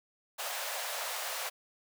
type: high-pass noise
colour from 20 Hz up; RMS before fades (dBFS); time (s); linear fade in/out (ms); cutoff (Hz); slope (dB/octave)
pink; -37; 0.38-1.5; 20; 540; 48
effects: none